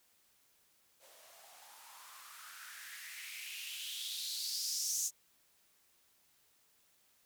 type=noise with band-pass filter sweep; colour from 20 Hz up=violet; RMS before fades=-43 dBFS; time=0.99-5.11 s; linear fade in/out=50 ms; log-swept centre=530 to 6700 Hz; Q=4.5; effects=white hiss -71 dBFS RMS until 7.25 s